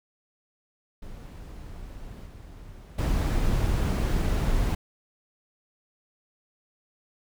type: noise with level steps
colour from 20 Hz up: brown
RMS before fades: -41 / -44 / -24 dBFS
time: 1.02-4.75 s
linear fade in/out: 5 ms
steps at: 2.26 / 2.98 s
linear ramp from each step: 10 ms
effects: none